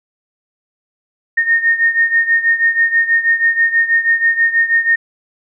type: beating tone pair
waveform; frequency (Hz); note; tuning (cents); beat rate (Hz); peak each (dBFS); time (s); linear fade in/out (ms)
sine; 1837 / 1843.2; A#6 / A#6; -26 / -20; 6.2; -12 / -16; 1.37-4.96; 10
effects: none